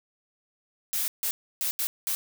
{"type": "noise bursts at uneven times", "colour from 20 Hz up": "blue", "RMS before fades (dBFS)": -28, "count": 5, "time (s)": [[0.93, 1.08], [1.23, 1.31], [1.61, 1.71], [1.79, 1.87], [2.07, 2.15]], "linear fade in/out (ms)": 0, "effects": []}